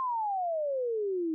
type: exponential sweep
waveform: sine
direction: down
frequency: 1065 to 311.1 Hz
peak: -28 dBFS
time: 0-1.34 s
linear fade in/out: 0 ms
effects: none